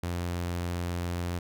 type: tone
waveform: sawtooth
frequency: 87.31 Hz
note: F2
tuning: in tune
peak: -26 dBFS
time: 0.03-1.39 s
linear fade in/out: 5 ms
effects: none